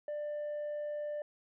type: tone with tanh clipping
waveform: sine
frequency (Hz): 593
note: D5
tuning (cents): +17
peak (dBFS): -36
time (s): 0.08-1.22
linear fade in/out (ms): 2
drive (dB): 2
effects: none